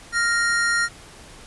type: tone pair together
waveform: square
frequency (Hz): 1396.9 / 1864.6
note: F6 / A#6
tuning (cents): 0 / 0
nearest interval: perfect fourth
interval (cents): 500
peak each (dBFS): -22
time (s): 0.12-0.89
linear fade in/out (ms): 50
effects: pink hiss -44 dBFS RMS until 1.46 s + resampled to 24000 Hz